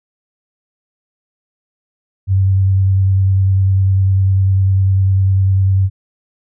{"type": "tone with vibrato", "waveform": "sine", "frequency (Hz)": 96, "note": "G2", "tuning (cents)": -36, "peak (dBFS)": -9, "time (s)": [2.27, 5.9], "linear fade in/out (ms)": 50, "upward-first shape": "square", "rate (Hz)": 10, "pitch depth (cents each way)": 13, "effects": []}